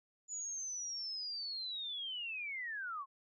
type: linear sweep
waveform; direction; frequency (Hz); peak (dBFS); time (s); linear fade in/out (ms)
sine; down; 6980 to 1046.5; -39; 0.28-3.06; 50
effects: none